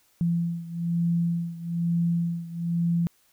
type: beating tone pair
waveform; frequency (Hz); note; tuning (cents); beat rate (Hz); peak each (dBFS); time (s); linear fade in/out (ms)
sine; 169.6 / 170.7; E3 / F3; +50 / -39; 1.1; -25 / -28; 0.21-3.07; 0
effects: white hiss -64 dBFS RMS until 3.32 s